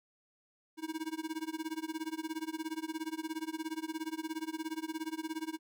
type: tone with tremolo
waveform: square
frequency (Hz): 318.1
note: D#4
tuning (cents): +38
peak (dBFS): -34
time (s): 0.77-5.59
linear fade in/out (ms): 50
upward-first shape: sine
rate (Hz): 17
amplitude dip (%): 95
effects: none